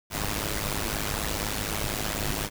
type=noise with amplitude modulation; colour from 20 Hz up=pink; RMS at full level=-26 dBFS; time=0.1-2.5 s; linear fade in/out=50 ms; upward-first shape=sine; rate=104 Hz; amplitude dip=85%; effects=none